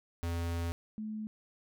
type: tone pair in turn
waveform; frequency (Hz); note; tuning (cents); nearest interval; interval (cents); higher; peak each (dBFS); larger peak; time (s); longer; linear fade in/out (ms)
square / sine; 84.8 / 215.5; E2 / A3; +50 / -36; octave + major third; 1614; second; -33 / -36; first; 0.23-0.72 / 0.98-1.27; first; 0
effects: none